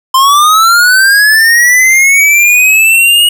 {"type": "linear sweep", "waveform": "square", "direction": "up", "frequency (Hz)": [1037, 2898], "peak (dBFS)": -4, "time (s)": [0.14, 3.29], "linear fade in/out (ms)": 5, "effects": []}